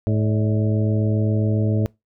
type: harmonic tone with a mistuned harmonic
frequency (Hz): 107.3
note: A2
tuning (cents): -43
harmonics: 1 / 2 / 3 / 4 / 5 / 6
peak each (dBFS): -18 / -24 / -28 / -30 / -32 / -34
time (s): 0.07-1.86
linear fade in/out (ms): 0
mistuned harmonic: 5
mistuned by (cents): +85
effects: noise-tail reverb RT60 0.2 s tail -23 dB re dry